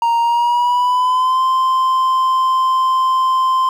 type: tone with pitch glide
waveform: triangle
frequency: 932.3 to 1040.4 Hz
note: A#5 to C6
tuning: 0 to -10 cents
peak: -10 dBFS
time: 0.02-3.69 s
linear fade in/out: 2 ms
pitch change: +190 cents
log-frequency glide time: 0.2-1.42 s
effects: 8-bit